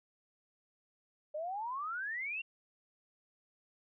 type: exponential sweep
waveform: sine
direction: up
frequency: 588 to 2794 Hz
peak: -36 dBFS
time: 1.34-2.42 s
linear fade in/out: 10 ms
effects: none